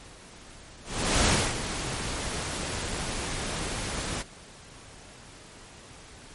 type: noise with ADSR envelope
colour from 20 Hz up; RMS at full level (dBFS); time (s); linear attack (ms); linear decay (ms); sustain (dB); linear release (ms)
pink; -21; 0.84-4.23; 420; 280; -11; 18
effects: pink hiss -48 dBFS RMS until 6.34 s + MP3 48 kbps